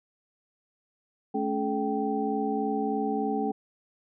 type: tone cluster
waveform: sine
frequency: 216.3 / 279.6 / 428.2 / 778 Hz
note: A3 / C#4 / A4 / G5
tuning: -29 / +15 / -47 / -13 cents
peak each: -31 dBFS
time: 1.34-3.52 s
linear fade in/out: 10 ms
effects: none